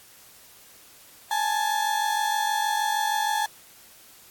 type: tone pair together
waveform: 35% pulse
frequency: 833.6 / 880 Hz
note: G#5 / A5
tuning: +6 / 0 cents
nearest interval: minor second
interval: 94 cents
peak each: -24 dBFS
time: 1.31-3.46 s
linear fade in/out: 2 ms
effects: white hiss -51 dBFS RMS until 4.3 s + AAC 64 kbps